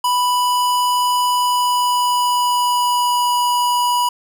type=tone with pitch glide; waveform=square; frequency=987.8 to 977 Hz; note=B5 to B5; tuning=0 to -19 cents; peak=-15 dBFS; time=0.04-4.09 s; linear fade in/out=5 ms; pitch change=-19 cents; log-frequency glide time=1.34-3.32 s; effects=none